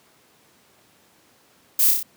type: noise with echo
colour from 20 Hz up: violet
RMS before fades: -18 dBFS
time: 1.79-1.91 s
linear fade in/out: 5 ms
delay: 30 ms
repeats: 4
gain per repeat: -3 dB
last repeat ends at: 2.03 s
effects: pink hiss -57 dBFS RMS until 2.16 s + high-pass 150 Hz 12 dB/octave